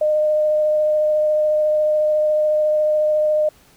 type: tone with vibrato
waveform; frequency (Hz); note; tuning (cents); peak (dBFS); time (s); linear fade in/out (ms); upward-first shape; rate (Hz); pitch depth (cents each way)
sine; 610; D#5; -34; -14; 0.01-3.49; 5; triangle; 14; 11
effects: pink hiss -52 dBFS RMS until 3.76 s